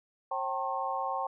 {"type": "harmonic tone with a mistuned harmonic", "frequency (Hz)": 179.5, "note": "F3", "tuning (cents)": 48, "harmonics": [3, 4, 5, 6], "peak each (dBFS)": [-38, -34, -36, -35], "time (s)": [0.31, 1.27], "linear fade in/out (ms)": 5, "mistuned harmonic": 4, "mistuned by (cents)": 130, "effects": []}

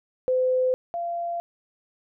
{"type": "tone pair in turn", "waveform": "sine", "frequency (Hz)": [511, 687.6], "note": ["C5", "F5"], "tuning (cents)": [-41, -27], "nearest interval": "perfect fourth", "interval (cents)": 514, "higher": "second", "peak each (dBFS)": [-19, -26], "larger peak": "first", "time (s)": [[0.28, 0.74], [0.94, 1.4]], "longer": "neither", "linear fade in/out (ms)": 0, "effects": []}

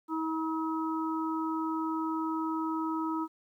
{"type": "harmonic tone", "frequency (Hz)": 320, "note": "D#4", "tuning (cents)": 49, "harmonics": [1, 3, 4], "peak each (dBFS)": [-31, -36, -37], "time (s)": [0.08, 3.28], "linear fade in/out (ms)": 50, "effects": ["11-bit"]}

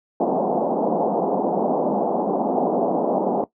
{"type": "band-pass noise", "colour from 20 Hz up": "white", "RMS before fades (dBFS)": -21, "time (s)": [0.2, 3.44], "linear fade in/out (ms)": 2, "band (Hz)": [180, 830], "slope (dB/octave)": 48, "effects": ["noise-tail reverb RT60 0.1 s tail -17 dB re dry"]}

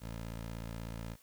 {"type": "tone", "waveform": "15% pulse", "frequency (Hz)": 56.4, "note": "A1", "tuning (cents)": 44, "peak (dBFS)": -34, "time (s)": [0, 1.17], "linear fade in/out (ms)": 50, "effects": ["white hiss -64 dBFS RMS until 1.22 s"]}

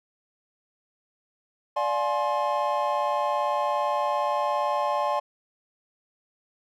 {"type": "chord", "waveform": "triangle", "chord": "D half-diminished seventh", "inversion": "none", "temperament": "just", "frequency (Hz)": [587.3, 704.8, 845.8, 1057.2], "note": ["D5", "F5", "Ab5", "C6"], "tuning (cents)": [0, 16, 31, 18], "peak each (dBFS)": [-26, -30, -26, -26], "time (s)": [1.76, 5.2], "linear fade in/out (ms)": 10, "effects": []}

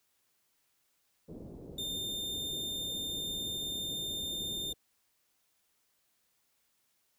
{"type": "low-pass noise", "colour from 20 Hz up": "white", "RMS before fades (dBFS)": -47, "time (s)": [1.28, 4.74], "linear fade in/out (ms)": 10, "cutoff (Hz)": 440, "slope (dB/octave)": 24}
{"type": "tone", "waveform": "40% pulse", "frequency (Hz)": 3614, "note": "A7", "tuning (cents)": 46, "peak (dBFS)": -34, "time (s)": [1.78, 4.73], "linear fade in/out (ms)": 5}
{"effects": ["white hiss -75 dBFS RMS until 7.18 s"]}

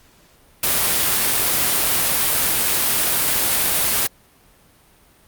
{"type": "noise", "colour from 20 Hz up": "white", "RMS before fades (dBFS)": -18, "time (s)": [0.63, 4.07], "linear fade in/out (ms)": 5, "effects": ["pink hiss -53 dBFS RMS until 5.27 s", "Opus 48 kbps"]}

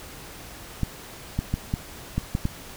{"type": "clicks", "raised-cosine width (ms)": 5, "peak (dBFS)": -11, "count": 7, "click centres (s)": [0.833, 1.39, 1.54, 1.739, 2.18, 2.351, 2.454], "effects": ["pink hiss -42 dBFS RMS until 2.76 s"]}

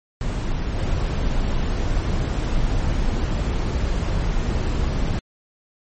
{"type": "noise with level steps", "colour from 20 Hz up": "brown", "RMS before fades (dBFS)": [-23, -21], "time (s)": [0.21, 5.19], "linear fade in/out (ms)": 0, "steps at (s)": 0.78, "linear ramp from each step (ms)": 5, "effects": ["MP3 32 kbps"]}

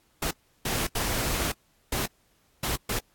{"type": "noise bursts at uneven times", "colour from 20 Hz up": "pink", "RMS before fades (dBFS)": -28, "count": 6, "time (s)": [[0.22, 0.31], [0.65, 0.87], [0.95, 1.52], [1.92, 2.06], [2.63, 2.76], [2.89, 2.99]], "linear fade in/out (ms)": 5, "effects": ["pink hiss -66 dBFS RMS until 3.14 s", "AAC 64 kbps"]}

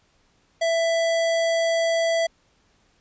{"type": "tone", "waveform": "square", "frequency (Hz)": 663, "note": "E5", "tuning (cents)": 10, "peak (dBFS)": -20, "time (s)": [0.61, 2.27], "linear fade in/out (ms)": 10, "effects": ["pink hiss -63 dBFS RMS until 3 s", "resampled to 16000 Hz"]}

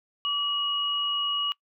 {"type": "tone pair together", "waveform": "sine", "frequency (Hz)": [1150.9, 2900], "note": ["D6", "F#7"], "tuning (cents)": [-35, -35], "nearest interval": "octave + major third", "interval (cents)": 1600, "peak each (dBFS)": [-31, -26], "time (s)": [0.25, 1.52], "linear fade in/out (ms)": 0, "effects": ["noise-tail reverb RT60 0.1 s tail -23 dB re dry"]}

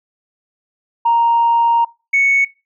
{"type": "tone pair in turn", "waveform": "sine", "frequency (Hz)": [932.3, 2217], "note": ["A#5", "C#7"], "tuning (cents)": [0, 0], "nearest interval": "octave + minor third", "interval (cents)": 1500, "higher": "second", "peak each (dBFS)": -9, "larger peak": "neither", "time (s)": [[1.05, 1.85], [2.13, 2.45]], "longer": "first", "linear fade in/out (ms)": 10, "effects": ["noise-tail reverb RT60 0.3 s tail -23 dB re dry", "tanh soft clip ceiling -6 dBFS"]}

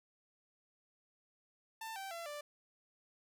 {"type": "tone with pitch steps", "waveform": "sawtooth", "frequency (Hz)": [892, 776.5, 676, 588.5], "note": ["A5", "G5", "E5", "D5"], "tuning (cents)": [23, -17, 43, 3], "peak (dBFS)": -39, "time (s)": [1.81, 2.41], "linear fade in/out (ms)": 5, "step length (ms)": 150, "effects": []}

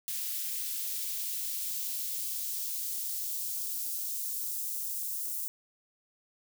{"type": "noise with high-pass filter sweep", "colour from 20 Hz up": "blue", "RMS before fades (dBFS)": -35, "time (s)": [0.08, 5.48], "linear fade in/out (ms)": 0, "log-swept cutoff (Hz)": [2200, 7500], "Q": 0.78, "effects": []}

